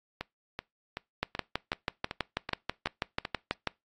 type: two click trains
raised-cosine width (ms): 0.3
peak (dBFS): -12 / -18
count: 16 / 9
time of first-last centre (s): 1.23-3.673 / 0.21-3.252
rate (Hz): 6.14 / 2.63
effects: noise-tail reverb RT60 0.2 s tail -24 dB re dry + AAC 32 kbps